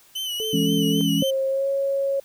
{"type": "tone with vibrato", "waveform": "40% pulse", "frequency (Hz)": 3000, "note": "F#7", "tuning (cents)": 23, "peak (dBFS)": -25, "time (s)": [0.15, 1.31], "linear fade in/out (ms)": 10, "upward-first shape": "sine", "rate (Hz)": 3.8, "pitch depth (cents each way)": 56}
{"type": "tone", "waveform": "sine", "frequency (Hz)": 438.8, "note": "A4", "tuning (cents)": -5, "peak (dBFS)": -27, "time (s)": [0.4, 1.01], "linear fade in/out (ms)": 0}
{"type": "chord", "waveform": "sine", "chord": "C# minor", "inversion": "first", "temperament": "just", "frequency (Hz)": [166.31, 207.9, 277.2], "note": ["E3", "G#3", "C#4"], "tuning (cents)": [16, 2, 0], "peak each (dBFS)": [-23, -24, -22], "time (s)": [0.53, 1.23], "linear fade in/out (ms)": 5}
{"type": "tone with pitch glide", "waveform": "sine", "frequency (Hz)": [536, 550.4], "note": ["C5", "C#5"], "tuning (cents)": [42, -12], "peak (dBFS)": -20, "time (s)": [1.22, 2.2], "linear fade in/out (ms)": 5, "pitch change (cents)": 46, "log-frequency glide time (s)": [1.48, 1.68]}
{"effects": ["white hiss -54 dBFS RMS until 2.24 s"]}